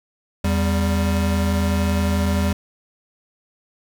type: tone pair together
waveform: square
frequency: 82.41 / 196.41 Hz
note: E2 / G3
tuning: 0 / +4 cents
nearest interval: octave + minor third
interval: 1504 cents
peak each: -20 / -22 dBFS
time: 0.44-2.53 s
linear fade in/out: 5 ms
effects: 9-bit